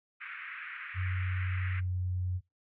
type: band-pass noise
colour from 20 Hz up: white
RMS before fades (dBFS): -43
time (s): 0.2-1.81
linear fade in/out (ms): 20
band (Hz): 1300 to 2400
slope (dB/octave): 48
type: tone with pitch glide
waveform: sine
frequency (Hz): 92.3 to 90.98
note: F#2 to F#2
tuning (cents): -4 to -29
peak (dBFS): -30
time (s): 0.94-2.41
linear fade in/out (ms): 50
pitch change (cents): -25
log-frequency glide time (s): 1.79-1.86
effects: noise-tail reverb RT60 0.2 s tail -19 dB re dry